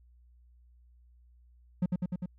triangle tone with echo, 180 Hz, F#3, 47 cents flat, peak -22 dBFS, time 1.82-1.86 s, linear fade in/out 5 ms, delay 100 ms, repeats 4, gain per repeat -2 dB, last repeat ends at 2.26 s, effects added 60 Hz sine -57 dBFS peak until 2.38 s

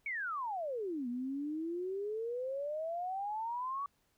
sine exponential two-way sweep, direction down then up, 2290 to 237.6 to 1147 Hz, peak -35 dBFS, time 0.06-3.86 s, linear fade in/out 2 ms, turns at 1.08 s, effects pink hiss -75 dBFS RMS until 4.17 s

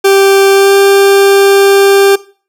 40% pulse tone with pitch glide, 392 to 395.6 Hz, G4 to G4, 0 to +16 cents, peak -3 dBFS, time 0.04-2.16 s, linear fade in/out 10 ms, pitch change +16 cents, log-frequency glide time 0.52-0.75 s, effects noise-tail reverb RT60 0.4 s tail -20 dB re dry

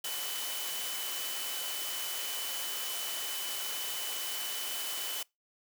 sine tone in noise, 3009 Hz, F#7, 28 cents sharp, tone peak -40 dBFS, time 0.04-5.23 s, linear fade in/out 5 ms, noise white, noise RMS -37 dBFS, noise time 0.04-5.23 s, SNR -6 dB, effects noise-tail reverb RT60 0.2 s tail -24 dB re dry + high-pass 400 Hz 12 dB/octave

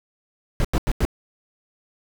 brown noise bursts, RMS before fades -19 dBFS, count 4, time 0.6-1.051 s, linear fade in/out 0 ms, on 46 ms, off 89 ms, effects none

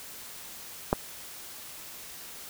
clicks, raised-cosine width 1 ms, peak -8 / -21 dBFS, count 2, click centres 0.929 / 0.934 s, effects white hiss -44 dBFS RMS until 2.49 s

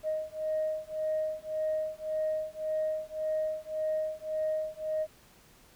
sine beating tone pair, 622.3 / 624.1 Hz, D#5 / D#5, 0 / +5 cents, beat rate 1.8 Hz, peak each -32 / -32 dBFS, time 0.03-5.07 s, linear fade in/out 50 ms, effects tanh soft clip ceiling -23 dBFS + pink hiss -59 dBFS RMS until 5.75 s

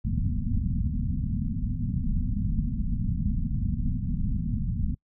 pink low-pass noise, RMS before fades -27 dBFS, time 0.04-4.95 s, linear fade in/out 10 ms, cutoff 250 Hz, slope 96 dB/octave, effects noise-tail reverb RT60 0.1 s tail -26 dB re dry

